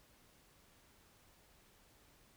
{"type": "silence", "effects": ["pink hiss -67 dBFS RMS until 2.36 s"]}